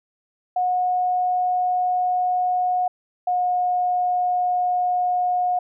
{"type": "tone pair in turn", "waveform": "sine", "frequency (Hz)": [727, 722], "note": ["F#5", "F#5"], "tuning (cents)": [-31, -43], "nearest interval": "unison", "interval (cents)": 12, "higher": "first", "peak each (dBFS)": -18, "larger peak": "neither", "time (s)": [[0.56, 2.88], [3.27, 5.59]], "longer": "neither", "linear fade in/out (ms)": 5, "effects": []}